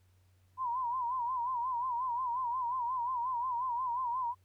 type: tone with vibrato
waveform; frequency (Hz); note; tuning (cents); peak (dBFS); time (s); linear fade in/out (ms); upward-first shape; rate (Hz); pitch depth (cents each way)
sine; 987.8; B5; 0; -31; 0.57-4.35; 50; sine; 5.6; 100
effects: added 92 Hz sine -64 dBFS peak until 4.44 s + pink hiss -75 dBFS RMS until 4.44 s